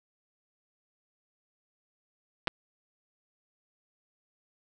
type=clicks; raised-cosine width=0.3 ms; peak=-12 dBFS; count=2; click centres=2.473 / 2.479 s; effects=none